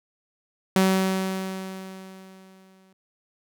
sawtooth tone with exponential decay, 189.6 Hz, F#3, 43 cents sharp, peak -12 dBFS, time 0.76-2.93 s, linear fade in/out 2 ms, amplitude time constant 470 ms, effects none

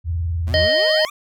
sine tone with vibrato, 83.6 Hz, E2, 25 cents sharp, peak -19 dBFS, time 0.04-0.69 s, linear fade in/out 50 ms, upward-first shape sine, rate 20 Hz, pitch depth 180 cents each way
25% pulse exponential sweep, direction up, 102 to 1230 Hz, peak -26 dBFS, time 0.47-1.1 s, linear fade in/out 5 ms
harmonic tone, 622.3 Hz, D#5, in tune, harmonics 1 / 3 / 5 / 7 / 8, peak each -16 / -21 / -23 / -24 / -25 dBFS, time 0.54-1.05 s, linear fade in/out 0 ms
effects none

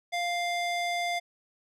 square tone with band-pass filter, 698.5 Hz, F5, in tune, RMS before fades -30 dBFS, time 0.12-1.2 s, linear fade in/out 20 ms, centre 2300 Hz, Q 0.59, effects resampled to 32000 Hz

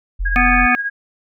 sine tone, 44.09 Hz, F1, 17 cents sharp, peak -17 dBFS, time 0.19-0.67 s, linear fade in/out 20 ms
sine tone with tremolo, 1639 Hz, G#6, 23 cents flat, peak -17 dBFS, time 0.25-0.9 s, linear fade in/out 10 ms, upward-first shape sine, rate 15 Hz, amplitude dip 60%
harmonic tone, 246.9 Hz, B3, in tune, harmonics 1 / 3 / 5 / 7 / 9 / 10, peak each -19 / -19 / -19 / -19 / -19 / -19 dBFS, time 0.36-0.75 s, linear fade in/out 0 ms
effects none

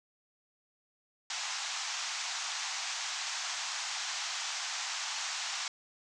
white band-pass noise, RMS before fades -37 dBFS, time 1.3-5.68 s, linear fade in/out 2 ms, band 720 to 7100 Hz, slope 48 dB/octave, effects resampled to 22050 Hz

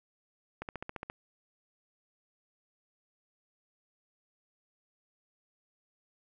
click train, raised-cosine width 0.5 ms, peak -23 dBFS, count 8, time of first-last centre 0.62-1.099 s, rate 14.6 Hz, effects none

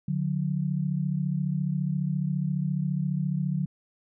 sine tone pair together, 147.15 / 181.7 Hz, D3 / F#3, +4 / -31 cents, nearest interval major third, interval 365 cents, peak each -27 / -28 dBFS, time 0.08-3.66 s, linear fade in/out 5 ms, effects none

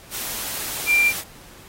sine tone in noise, 2370 Hz, D7, 15 cents sharp, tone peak -14 dBFS, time 0.86-1.13 s, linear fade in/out 50 ms, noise white, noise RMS -29 dBFS, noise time 0.1-1.24 s, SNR +12 dB, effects pink hiss -46 dBFS RMS until 1.68 s + AAC 48 kbps

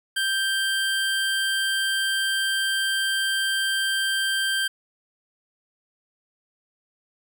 25% pulse tone, 1575 Hz, G6, 8 cents sharp, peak -18 dBFS, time 0.16-4.68 s, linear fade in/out 10 ms, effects 10-bit

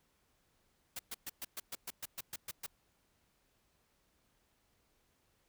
white noise bursts, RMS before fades -42 dBFS, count 12, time 0.96-2.664 s, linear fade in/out 5 ms, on 32 ms, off 120 ms, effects pink hiss -75 dBFS RMS until 5.48 s

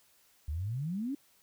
sine exponential sweep, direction up, 69.1 to 293.7 Hz, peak -32 dBFS, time 0.48-1.15 s, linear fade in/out 5 ms, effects white hiss -66 dBFS RMS until 1.42 s

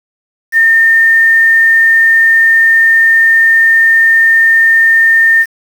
sine tone with quantisation, 1815 Hz, A#6, 47 cents flat, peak -4 dBFS, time 0.52-5.46 s, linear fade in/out 50 ms, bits 5, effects none

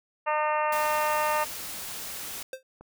harmonic tone, 303.6 Hz, D#4, 42 cents flat, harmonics 2 / 3 / 4 / 5 / 6 / 7 / 8 / 9, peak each -29 / -27 / -30 / -40 / -35 / -41 / -42 / -38 dBFS, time 0.26-1.45 s, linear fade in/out 20 ms
white noise, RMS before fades -37 dBFS, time 0.72-2.43 s, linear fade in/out 5 ms
square tone with exponential decay, 523 Hz, C5, 1 cent flat, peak -31 dBFS, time 2.53-2.63 s, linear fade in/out 2 ms, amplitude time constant 21 ms
click, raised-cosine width 1 ms, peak -33 dBFS, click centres 2.81 s
effects none

